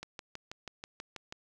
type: click train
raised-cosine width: 0.2 ms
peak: -24 dBFS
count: 9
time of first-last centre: 0.03-1.324 s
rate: 6.18 Hz
effects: none